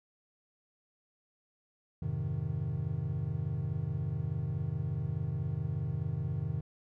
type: chord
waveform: triangle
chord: F minor seventh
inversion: none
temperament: equal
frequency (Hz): 87.31 / 103.83 / 130.81 / 155.56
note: F2 / Ab2 / C3 / Eb3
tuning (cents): 0 / 0 / 0 / 0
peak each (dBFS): -38 / -36 / -34 / -34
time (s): 2.02-6.61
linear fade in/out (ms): 5
effects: none